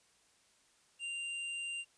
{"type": "tone with hard clipping", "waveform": "sine", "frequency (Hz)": 2784, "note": "F7", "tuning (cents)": -6, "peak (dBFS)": -39, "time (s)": [0.99, 1.85], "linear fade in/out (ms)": 50, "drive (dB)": 14, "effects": ["white hiss -69 dBFS RMS until 1.97 s", "resampled to 22050 Hz"]}